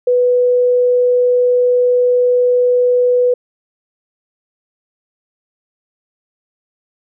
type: tone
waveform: sine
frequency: 493.9 Hz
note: B4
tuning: in tune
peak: -9 dBFS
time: 0.07-3.34 s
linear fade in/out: 5 ms
effects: none